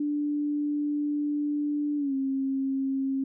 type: tone with pitch glide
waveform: sine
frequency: 293.7 to 269.3 Hz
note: D4 to C#4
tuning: 0 to -50 cents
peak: -25 dBFS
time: 0-3.24 s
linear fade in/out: 5 ms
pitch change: -150 cents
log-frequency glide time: 1.97-2.14 s
effects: none